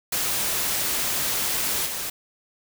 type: noise with level steps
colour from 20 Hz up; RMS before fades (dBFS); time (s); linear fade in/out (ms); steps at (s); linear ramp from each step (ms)
white; -25 / -30; 0.12-2.1; 5; 1.85; 20
effects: none